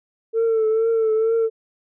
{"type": "tone with vibrato", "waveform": "sine", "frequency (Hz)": 446.6, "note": "A4", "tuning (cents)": 26, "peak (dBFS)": -14, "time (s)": [0.33, 1.5], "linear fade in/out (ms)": 50, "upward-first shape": "triangle", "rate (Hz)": 2.2, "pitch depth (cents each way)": 49, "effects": ["tanh soft clip ceiling -14 dBFS"]}